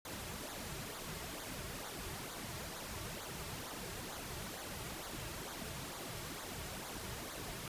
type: noise with flanger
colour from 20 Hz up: pink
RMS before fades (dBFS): -45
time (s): 0.05-7.68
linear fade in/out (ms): 2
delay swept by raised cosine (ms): 0.36 to 4.06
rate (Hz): 2.2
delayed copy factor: -0.65
effects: resampled to 32000 Hz